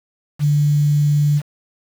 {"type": "tone with quantisation", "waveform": "sine", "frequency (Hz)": 146.83, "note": "D3", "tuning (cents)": 0, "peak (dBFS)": -12, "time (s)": [0.39, 1.42], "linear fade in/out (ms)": 50, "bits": 6, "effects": []}